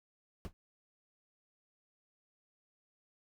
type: noise with exponential decay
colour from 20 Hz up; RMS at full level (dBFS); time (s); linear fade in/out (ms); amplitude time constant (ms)
brown; -33; 0.45-0.53; 0; 17
effects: none